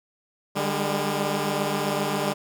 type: tone cluster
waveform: 10% pulse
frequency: 148.7 / 197.3 / 204.8 Hz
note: D3 / G3 / G#3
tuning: +22 / +11 / -24 cents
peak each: -20 dBFS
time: 0.55-2.34 s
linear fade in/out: 20 ms
effects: none